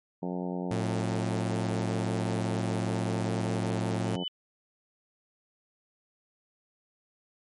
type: harmonic tone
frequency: 89.9 Hz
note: F#2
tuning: 49 cents flat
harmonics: 2 / 3 / 4 / 5 / 6 / 7 / 8 / 9 / 10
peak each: -33 / -37 / -39 / -41 / -43 / -44 / -45 / -46 / -47 dBFS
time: 0.22-4.24 s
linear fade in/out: 10 ms
type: tone with vibrato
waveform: sawtooth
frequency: 111.1 Hz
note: A2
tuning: 17 cents sharp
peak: -26 dBFS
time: 0.71-4.16 s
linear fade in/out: 0 ms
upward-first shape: triangle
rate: 5.8 Hz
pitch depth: 14 cents each way
type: tone with exponential growth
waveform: sine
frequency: 3000 Hz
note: F#7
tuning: 23 cents sharp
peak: -28 dBFS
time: 4.02-4.28 s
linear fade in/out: 2 ms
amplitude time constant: 56 ms
effects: MP3 48 kbps